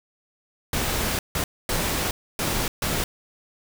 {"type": "noise bursts at uneven times", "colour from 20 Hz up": "pink", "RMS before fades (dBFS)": -25, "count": 5, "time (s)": [[0.73, 1.19], [1.35, 1.44], [1.69, 2.11], [2.39, 2.68], [2.82, 3.04]], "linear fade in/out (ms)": 2, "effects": []}